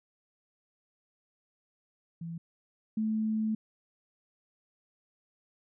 sine tone pair in turn, 166.9 / 218.1 Hz, E3 / A3, +22 / -15 cents, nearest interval perfect fourth, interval 463 cents, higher second, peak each -36 / -27 dBFS, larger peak second, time 2.21-2.38 / 2.97-3.55 s, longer second, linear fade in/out 5 ms, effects none

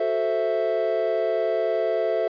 triangle chord, F# half-diminished seventh, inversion none, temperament equal, 370 / 440 / 523.3 / 659.3 Hz, F#4 / A4 / C5 / E5, 0 / 0 / 0 / 0 cents, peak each -28 / -24 / -27 / -22 dBFS, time 0-2.28 s, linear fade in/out 5 ms, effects resampled to 11025 Hz + 9-bit

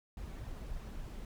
brown noise with flanger, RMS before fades -43 dBFS, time 0.17-1.25 s, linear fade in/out 2 ms, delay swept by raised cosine 1.1 to 5.3 ms, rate 3.5 Hz, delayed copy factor +0.5, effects none

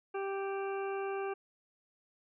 harmonic tone, 392 Hz, G4, in tune, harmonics 1 / 2 / 3 / 4 / 6 / 7, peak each -35 / -41 / -45 / -47 / -51 / -52 dBFS, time 0.14-1.34 s, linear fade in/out 10 ms, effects none

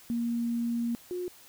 sine tone pair in turn, 234.9 / 359 Hz, A#3 / F4, +13 / +48 cents, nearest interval perfect fifth, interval 735 cents, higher second, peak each -27 / -31 dBFS, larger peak first, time 0.1-0.95 / 1.11-1.28 s, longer first, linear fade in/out 0 ms, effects white hiss -54 dBFS RMS until 1.48 s

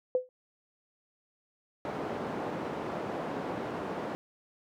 sine tone with exponential decay, 506 Hz, B4, 42 cents sharp, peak -20 dBFS, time 0.15-0.29 s, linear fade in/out 1 ms, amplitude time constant 29 ms
white band-pass noise, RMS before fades -36 dBFS, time 1.85-4.15 s, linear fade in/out 0 ms, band 160 to 690 Hz, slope 12 dB/octave
effects none

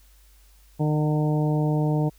harmonic tone with a mistuned harmonic, 151.9 Hz, D#3, 41 cents flat, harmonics 1 / 2 / 3 / 4 / 5 / 6, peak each -21 / -27 / -31 / -33 / -35 / -37 dBFS, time 0.79-2.1 s, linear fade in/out 20 ms, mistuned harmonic 5, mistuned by -22 cents, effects added 50 Hz sine -52 dBFS peak until 2.18 s + white hiss -60 dBFS RMS until 2.18 s

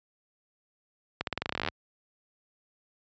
accelerating click train, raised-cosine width 0.3 ms, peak -13 dBFS, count 17, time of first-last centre 1.21-1.686 s, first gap 62 ms, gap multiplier 0.89, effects high-pass 60 Hz 12 dB/octave + resampled to 16000 Hz

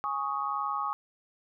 sine chord, Ab suspended fourth, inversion none, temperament equal with one note detuned, 830.6 / 1108.7 / 1250.3 Hz, Ab5 / Db6 / Eb6, 0 / 0 / +8 cents, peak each -35 / -32 / -33 dBFS, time 0.04-0.93 s, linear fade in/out 0 ms, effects none

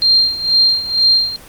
sine tone with tremolo, 4186 Hz, C8, in tune, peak -7 dBFS, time 0.02-1.36 s, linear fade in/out 0 ms, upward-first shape sine, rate 2.1 Hz, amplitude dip 80%, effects pink hiss -38 dBFS RMS until 1.48 s + Opus 32 kbps

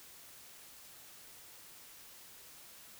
silence, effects white hiss -55 dBFS RMS until 2.99 s

